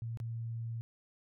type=tone with dropouts; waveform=sine; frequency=115 Hz; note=A#2; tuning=23 cents flat; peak=-36 dBFS; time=0.02-0.81 s; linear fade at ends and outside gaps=0 ms; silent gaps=0.173-0.201 s; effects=none